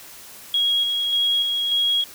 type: tone with tremolo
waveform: sine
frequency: 3303 Hz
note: G#7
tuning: 10 cents flat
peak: -16 dBFS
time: 0.54-2.04 s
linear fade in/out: 2 ms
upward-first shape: square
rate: 1.7 Hz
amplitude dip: 35%
effects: tanh soft clip ceiling -12 dBFS + white hiss -42 dBFS RMS until 2.14 s